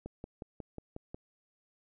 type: click train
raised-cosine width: 2 ms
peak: -28 dBFS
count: 7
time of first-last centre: 0.06-1.145 s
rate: 5.53 Hz
effects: none

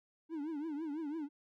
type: tone with vibrato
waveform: triangle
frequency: 306.1 Hz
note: D#4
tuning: 28 cents flat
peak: -35 dBFS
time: 0.29-1.29 s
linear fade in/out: 50 ms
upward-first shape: triangle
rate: 6 Hz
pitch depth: 170 cents each way
effects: none

